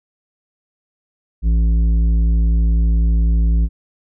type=tone with tanh clipping; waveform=sine; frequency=56 Hz; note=A1; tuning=31 cents sharp; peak=-13 dBFS; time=1.42-3.69 s; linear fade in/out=50 ms; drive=9 dB; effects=none